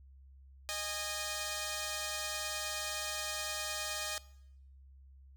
5% pulse tone pair together, 618 / 820.8 Hz, D#5 / G#5, -12 / -21 cents, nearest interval perfect fourth, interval 491 cents, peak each -26 / -29 dBFS, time 0.69-4.18 s, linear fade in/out 0 ms, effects noise-tail reverb RT60 0.8 s tail -21 dB re dry + added 67 Hz sine -54 dBFS peak until 5.36 s

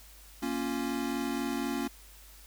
square chord, Bb minor, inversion none, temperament equal, 233.1 / 277.2 / 349.2 Hz, Bb3 / Db4 / F4, 0 / 0 / 0 cents, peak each -36 / -34 / -38 dBFS, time 0.42-1.88 s, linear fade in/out 10 ms, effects added 50 Hz sine -53 dBFS peak until 2.46 s + white hiss -55 dBFS RMS until 2.46 s

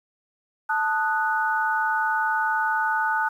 sine chord, D# diminished, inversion second, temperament equal, 880 / 1244.5 / 1480 Hz, A5 / D#6 / F#6, 0 / 0 / 0 cents, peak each -24 / -29 / -24 dBFS, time 0.69-3.29 s, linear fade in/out 10 ms, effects 9-bit

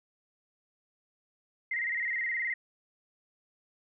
sine tone with vibrato, 1982 Hz, B6, 6 cents sharp, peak -29 dBFS, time 1.71-2.54 s, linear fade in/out 5 ms, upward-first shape square, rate 19 Hz, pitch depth 82 cents each way, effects none

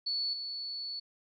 sine tone with level steps, 4435 Hz, C#8, in tune, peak -30 / -36 dBFS, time 0.06-1 s, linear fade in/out 10 ms, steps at 0.33 s, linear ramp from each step 5 ms, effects none

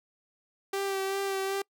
sawtooth tone with vibrato, 390 Hz, G4, 9 cents flat, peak -25 dBFS, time 0.73-1.62 s, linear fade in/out 5 ms, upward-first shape sine, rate 2.6 Hz, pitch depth 21 cents each way, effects noise-tail reverb RT60 0.1 s tail -26 dB re dry

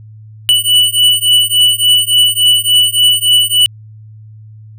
square beating tone pair, 2960 / 2963.5 Hz, F#7 / F#7, 0 / +2 cents, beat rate 3.5 Hz, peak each -11 dBFS, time 0.49-3.66 s, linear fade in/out 0 ms, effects added 108 Hz sine -32 dBFS peak until 4.78 s

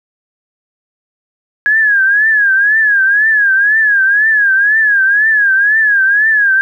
sine tone with vibrato, 1661.2 Hz, G#6, in tune, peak -7 dBFS, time 1.66-6.61 s, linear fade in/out 0 ms, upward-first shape triangle, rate 2 Hz, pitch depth 140 cents each way, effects 8-bit

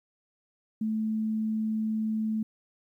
sine tone, 218.4 Hz, A3, 13 cents flat, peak -26 dBFS, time 0.81-2.43 s, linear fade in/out 5 ms, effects 11-bit

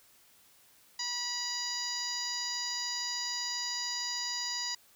harmonic tone, 973 Hz, B5, 26 cents flat, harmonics 1 / 2 / 3 / 4 / 5 / 6 / 7, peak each -44 / -42 / -47 / -43 / -35 / -44 / -41 dBFS, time 0.99-4.75 s, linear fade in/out 5 ms, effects white hiss -62 dBFS RMS until 4.95 s

